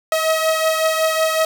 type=beating tone pair; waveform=sawtooth; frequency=637 / 642.4 Hz; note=D#5 / E5; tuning=+41 / -45 cents; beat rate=5.4 Hz; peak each=-13 / -18 dBFS; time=0.12-1.45 s; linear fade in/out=2 ms; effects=none